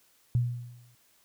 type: tone with exponential decay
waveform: sine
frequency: 121.1 Hz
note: B2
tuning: 34 cents flat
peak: -20 dBFS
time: 0.35-0.95 s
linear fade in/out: 0 ms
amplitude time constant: 130 ms
effects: white hiss -65 dBFS RMS until 1.24 s